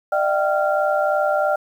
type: tone cluster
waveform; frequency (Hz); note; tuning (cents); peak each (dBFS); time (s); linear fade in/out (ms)
sine; 600 / 663 / 772 / 1385; D5 / E5 / G5 / F6; +37 / +10 / -27 / -15; -19 / -27 / -22 / -24; 0.12-1.56; 5
effects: 8-bit